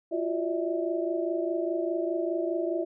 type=tone cluster; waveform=sine; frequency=341.9 / 366.8 / 591 / 648 Hz; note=F4 / F#4 / D5 / E5; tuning=-37 / -15 / +11 / -30 cents; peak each=-29 / -34 / -35 / -32 dBFS; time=0.11-2.85 s; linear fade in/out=20 ms; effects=none